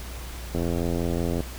click train, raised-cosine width 2 ms, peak -14 dBFS, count 74, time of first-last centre 0.55-1.405 s, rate 85.4 Hz, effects added 60 Hz sine -35 dBFS peak until 1.58 s + pink hiss -41 dBFS RMS until 1.58 s

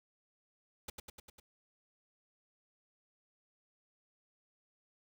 pink noise with echo, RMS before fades -42 dBFS, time 0.88-0.9 s, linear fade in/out 5 ms, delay 100 ms, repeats 5, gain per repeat -3 dB, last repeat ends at 1.4 s, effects none

